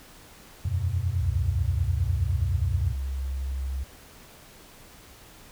sine chord, E suspended second, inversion none, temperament equal with one note detuned, 82.98 / 92.5 / 123.47 Hz, E2 / F#2 / B2, +12 / 0 / 0 cents, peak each -29 / -26 / -31 dBFS, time 0.65-2.93 s, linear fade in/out 5 ms
sine tone with pitch glide, 68 to 66.68 Hz, C#2 to C2, -33 to +33 cents, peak -27 dBFS, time 1.2-3.84 s, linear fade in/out 10 ms, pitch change -34 cents, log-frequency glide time 2.34-3.3 s
effects pink hiss -50 dBFS RMS until 5.51 s

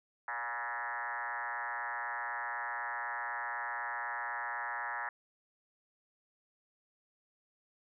sine tone with frequency modulation, 1330 Hz, E6, 15 cents sharp, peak -35 dBFS, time 0.28-5.09 s, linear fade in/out 2 ms, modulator 124 Hz, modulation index 4.5, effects none

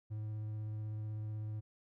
triangle tone with vibrato, 107.4 Hz, A2, 41 cents flat, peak -36 dBFS, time 0.1-1.61 s, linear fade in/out 20 ms, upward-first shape sine, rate 16 Hz, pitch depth 12 cents each way, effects none

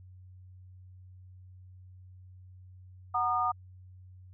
sine chord, D# minor, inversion first, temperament equal with one note detuned, 740 / 932.3 / 1220.3 Hz, F#5 / A#5 / D#6, 0 / 0 / -34 cents, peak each -31 / -34 / -28 dBFS, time 3.14-3.52 s, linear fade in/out 10 ms, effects added 92 Hz sine -49 dBFS peak until 4.33 s

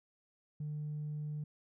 triangle tone with tanh clipping, 150 Hz, D3, 37 cents sharp, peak -37 dBFS, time 0.6-1.44 s, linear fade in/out 5 ms, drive 5 dB, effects none

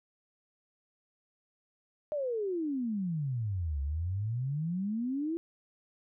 sine exponential two-way sweep, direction down then up, 616 to 67.8 to 341.5 Hz, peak -30 dBFS, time 2.12-5.37 s, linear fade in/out 0 ms, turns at 3.81 s, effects none

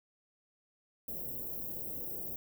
white band-stop noise, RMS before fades -40 dBFS, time 1.08-2.36 s, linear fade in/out 2 ms, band 550 to 15000 Hz, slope 24 dB/octave, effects none

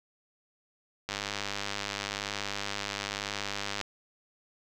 click train, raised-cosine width 0.2 ms, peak -15 dBFS, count 276, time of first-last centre 1.09-3.813 s, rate 101 Hz, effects none

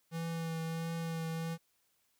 square tone with vibrato, 164.4 Hz, E3, 4 cents flat, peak -36 dBFS, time 0.11-1.58 s, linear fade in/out 50 ms, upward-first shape triangle, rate 1.5 Hz, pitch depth 20 cents each way, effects white hiss -75 dBFS RMS until 2.19 s

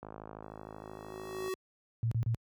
click train, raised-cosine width 1 ms, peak -30 dBFS, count 78, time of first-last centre 0.03-1.48 s, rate 53.1 Hz
square tone with exponential growth, 375.7 Hz, F#4, 26 cents sharp, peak -33 dBFS, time 0.43-1.54 s, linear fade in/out 1 ms, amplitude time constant 240 ms
sine tone bursts, 114.5 Hz, A#2, 31 cents flat, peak -27 dBFS, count 3, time 2.03-2.346 s, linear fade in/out 0 ms, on 84 ms, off 32 ms
effects high-pass 60 Hz 12 dB/octave

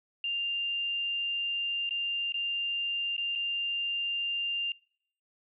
sine tone with dropouts, 2794 Hz, F7, in tune, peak -29 dBFS, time 0.24-4.72 s, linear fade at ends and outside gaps 2 ms, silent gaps 1.893-1.908 / 2.322-2.342 / 3.166-3.179 / 3.353-3.357 s, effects noise-tail reverb RT60 0.7 s tail -26 dB re dry

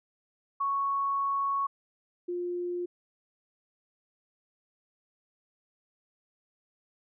sine tone pair in turn, 1108.7 / 353 Hz, C#6 / F4, 0 / +19 cents, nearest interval octave + minor sixth, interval 1981 cents, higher first, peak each -26 / -30 dBFS, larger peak first, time 0.6-1.67 / 2.28-2.86 s, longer first, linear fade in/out 10 ms, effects none

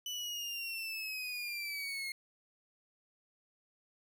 30% pulse linear sweep, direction down, 2990 to 2141 Hz, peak -35 dBFS, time 0.06-2.12 s, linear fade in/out 2 ms, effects none

